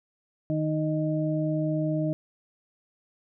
harmonic tone, 155.1 Hz, D#3, 5 cents flat, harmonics 1 / 2 / 4, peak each -27 / -28 / -31 dBFS, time 0.5-2.13 s, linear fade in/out 0 ms, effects none

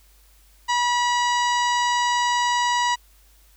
harmonic tone with a mistuned harmonic, 970 Hz, B5, 31 cents flat, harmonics 1 / 2 / 3 / 4 / 5 / 6 / 7 / 8, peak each -20 / -26 / -30 / -32 / -34 / -36 / -37 / -38 dBFS, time 0.68-2.96 s, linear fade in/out 20 ms, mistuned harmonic 5, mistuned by -16 cents, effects added 50 Hz sine -53 dBFS peak until 3.56 s + white hiss -58 dBFS RMS until 3.56 s

